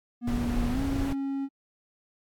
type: tone with pitch glide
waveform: triangle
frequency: 240 to 274.1 Hz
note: B3 to C#4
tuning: -49 to -19 cents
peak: -26 dBFS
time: 0.21-1.49 s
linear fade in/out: 50 ms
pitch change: +230 cents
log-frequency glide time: 0.69-0.81 s
type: noise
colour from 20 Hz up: brown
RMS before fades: -30 dBFS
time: 0.27-1.13 s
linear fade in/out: 5 ms
effects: AAC 64 kbps

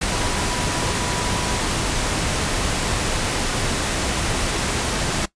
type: tone in noise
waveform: sine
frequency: 977 Hz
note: B5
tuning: 19 cents flat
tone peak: -33 dBFS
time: 0.11-1.59 s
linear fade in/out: 10 ms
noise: pink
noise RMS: -22 dBFS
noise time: 0.01-5.26 s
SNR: -14 dB
effects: noise-tail reverb RT60 0.1 s tail -18 dB re dry + resampled to 22050 Hz

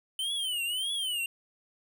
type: tone with vibrato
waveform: square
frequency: 3046 Hz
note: F#7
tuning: 50 cents sharp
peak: -30 dBFS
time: 0.19-1.26 s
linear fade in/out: 2 ms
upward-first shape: triangle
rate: 1.7 Hz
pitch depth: 200 cents each way
effects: 11-bit

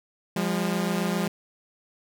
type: tone pair together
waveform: sawtooth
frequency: 175.81 / 203.1 Hz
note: F3 / G#3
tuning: +12 / -38 cents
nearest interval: major second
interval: 250 cents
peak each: -23 dBFS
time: 0.36-1.28 s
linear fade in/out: 5 ms
effects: none

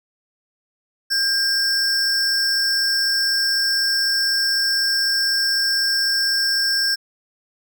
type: tone pair together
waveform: square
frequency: 1600 / 5382 Hz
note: G6 / E8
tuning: +35 / +35 cents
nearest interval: octave + major sixth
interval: 2100 cents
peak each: -23 / -19 dBFS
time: 1.1-6.96 s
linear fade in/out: 20 ms
effects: none

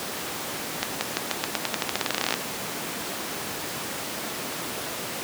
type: accelerating click train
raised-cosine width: 0.2 ms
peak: -5 dBFS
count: 23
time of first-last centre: 0.83-2.34 s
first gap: 180 ms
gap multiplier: 0.89
effects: pink hiss -31 dBFS RMS until 5.23 s + high-pass 200 Hz 12 dB/octave

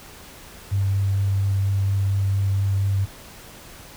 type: tone with vibrato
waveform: sine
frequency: 98.2 Hz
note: G2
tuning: 4 cents sharp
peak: -18 dBFS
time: 0.71-3.06 s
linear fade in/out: 20 ms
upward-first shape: triangle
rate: 4.3 Hz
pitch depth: 12 cents each way
effects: pink hiss -43 dBFS RMS until 3.96 s

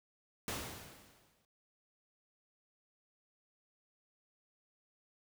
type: noise with exponential decay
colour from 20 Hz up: pink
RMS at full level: -37 dBFS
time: 0.48-1.45 s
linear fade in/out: 1 ms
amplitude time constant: 210 ms
effects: high-pass 60 Hz 12 dB/octave

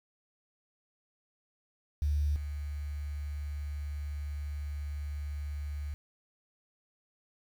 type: tone pair in turn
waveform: sine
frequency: 73.42 / 72.91 Hz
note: D2 / D2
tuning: 0 / -12 cents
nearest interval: unison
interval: 12 cents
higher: first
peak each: -26 / -34 dBFS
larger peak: first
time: 2.02-2.36 / 2.36-5.94 s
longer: second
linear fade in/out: 0 ms
effects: 9-bit

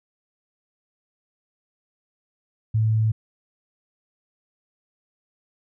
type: tone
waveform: sine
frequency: 110 Hz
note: A2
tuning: in tune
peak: -17 dBFS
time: 2.74-3.12 s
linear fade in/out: 10 ms
effects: none

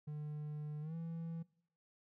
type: tone with pitch glide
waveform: triangle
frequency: 150 to 165.48 Hz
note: D3 to E3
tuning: +37 to +7 cents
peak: -39 dBFS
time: 0.07-1.43 s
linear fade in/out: 10 ms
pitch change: +170 cents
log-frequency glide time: 0.81-0.95 s
effects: noise-tail reverb RT60 0.6 s tail -21 dB re dry

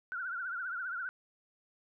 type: tone with vibrato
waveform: sine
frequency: 1453 Hz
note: F#6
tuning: 32 cents flat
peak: -35 dBFS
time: 0.12-1.09 s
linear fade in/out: 0 ms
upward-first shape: triangle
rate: 15 Hz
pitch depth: 130 cents each way
effects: none

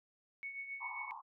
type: tone with tremolo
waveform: sine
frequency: 2217 Hz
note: C#7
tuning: in tune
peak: -39 dBFS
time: 0.43-1.11 s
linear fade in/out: 0 ms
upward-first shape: triangle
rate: 7.5 Hz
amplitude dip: 65%
type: band-pass noise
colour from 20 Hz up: pink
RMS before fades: -47 dBFS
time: 0.8-1.22 s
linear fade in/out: 20 ms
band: 850 to 1100 Hz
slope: 96 dB/octave
effects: none

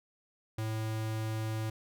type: tone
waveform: square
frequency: 110 Hz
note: A2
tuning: in tune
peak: -33 dBFS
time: 0.58-1.7 s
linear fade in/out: 5 ms
effects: none

